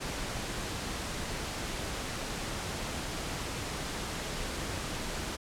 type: noise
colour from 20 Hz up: pink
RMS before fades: -36 dBFS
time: 0-5.37 s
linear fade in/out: 20 ms
effects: low-pass 9000 Hz 12 dB/octave